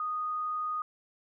sine tone, 1239 Hz, D#6, 8 cents flat, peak -30 dBFS, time 0-0.82 s, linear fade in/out 2 ms, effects none

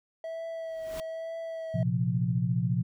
triangle tone with vibrato, 651 Hz, E5, 22 cents flat, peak -32 dBFS, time 0.24-1.83 s, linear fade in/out 2 ms, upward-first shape triangle, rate 1.1 Hz, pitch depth 25 cents each way
pink noise with exponential growth, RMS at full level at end -39 dBFS, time 0.63-1 s, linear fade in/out 1 ms, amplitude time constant 79 ms
sine chord, Bb suspended second, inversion none, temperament equal, 116.54 / 130.81 / 174.61 Hz, Bb2 / C3 / F3, 0 / 0 / 0 cents, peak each -29 dBFS, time 1.74-2.83 s, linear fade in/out 10 ms
effects none

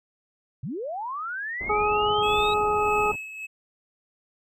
sine linear sweep, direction up, 103.83 to 3848 Hz, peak -29 dBFS, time 0.63-2.54 s, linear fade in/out 5 ms
pink low-pass noise, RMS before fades -38 dBFS, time 1.6-3.16 s, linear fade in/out 10 ms, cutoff 970 Hz, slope 24 dB/octave
harmonic tone, 419.3 Hz, G#4, 17 cents sharp, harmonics 1 / 2 / 3, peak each -25 / -25 / -25 dBFS, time 1.69-3.12 s, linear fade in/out 10 ms
triangle tone with tremolo, 2583 Hz, E7, 36 cents flat, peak -25 dBFS, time 2.22-3.47 s, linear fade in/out 20 ms, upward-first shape sine, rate 1.6 Hz, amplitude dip 70%
effects none

